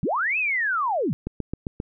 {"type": "linear two-way sweep", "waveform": "sine", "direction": "up then down", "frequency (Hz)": [113.6, 2637, 113.6], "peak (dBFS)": -21, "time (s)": [0.03, 1.13], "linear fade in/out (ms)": 0, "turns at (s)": 0.38}
{"type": "click train", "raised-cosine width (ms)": 3, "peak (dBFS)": -15, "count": 5, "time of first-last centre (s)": [1.27, 1.801], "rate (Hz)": 7.53}
{"effects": []}